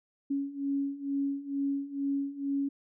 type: beating tone pair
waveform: sine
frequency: 277.2 / 279.4 Hz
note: C#4 / C#4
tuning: 0 / +14 cents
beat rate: 2.2 Hz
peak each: -34 / -31 dBFS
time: 0.3-2.69 s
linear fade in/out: 10 ms
effects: none